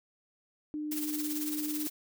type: tone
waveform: sine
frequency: 301.6 Hz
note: D4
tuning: 46 cents sharp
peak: -33 dBFS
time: 0.74-1.87 s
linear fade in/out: 0 ms
type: noise with tremolo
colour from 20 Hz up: blue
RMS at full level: -35 dBFS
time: 0.91-1.9 s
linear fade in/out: 10 ms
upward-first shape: sine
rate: 18 Hz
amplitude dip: 60%
effects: none